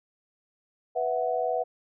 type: chord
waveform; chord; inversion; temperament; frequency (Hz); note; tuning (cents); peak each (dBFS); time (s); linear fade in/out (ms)
sine; B suspended fourth; none; equal; 493.9 / 659.3 / 740; B4 / E5 / F#5; 0 / 0 / 0; -29; 0.95-1.64; 20
effects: none